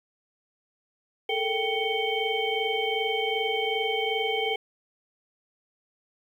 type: tone cluster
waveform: sine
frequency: 430.9 / 453.5 / 780 / 2232 / 3121 Hz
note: A4 / A#4 / G5 / C#7 / G7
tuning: -36 / -48 / -9 / +11 / -8 cents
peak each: -31 dBFS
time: 1.29-4.56 s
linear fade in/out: 5 ms
effects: 9-bit